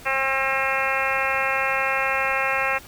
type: harmonic tone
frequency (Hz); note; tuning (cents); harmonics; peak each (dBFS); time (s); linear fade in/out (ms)
267.9; C4; +41; 2 / 3 / 4 / 5 / 6 / 7 / 8 / 9 / 10; -29 / -29 / -29 / -29 / -29 / -29 / -29 / -29 / -29; 0.05-2.79; 20
effects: pink hiss -44 dBFS RMS until 2.87 s